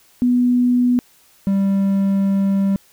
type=tone pair in turn; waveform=sine / triangle; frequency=246.3 / 196.11 Hz; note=B3 / G3; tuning=-5 / +1 cents; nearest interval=major third; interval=394 cents; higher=first; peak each=-12 dBFS; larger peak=neither; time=0.22-0.99 / 1.47-2.76 s; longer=second; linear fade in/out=0 ms; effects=white hiss -53 dBFS RMS until 2.92 s